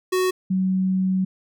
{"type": "tone pair in turn", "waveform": ["square", "sine"], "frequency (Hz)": [370, 187.8], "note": ["F#4", "F#3"], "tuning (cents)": [0, 26], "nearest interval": "octave", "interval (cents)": 1174, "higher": "first", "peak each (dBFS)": [-19, -18], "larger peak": "second", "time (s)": [[0.12, 0.31], [0.5, 1.25]], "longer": "second", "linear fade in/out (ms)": 10, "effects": []}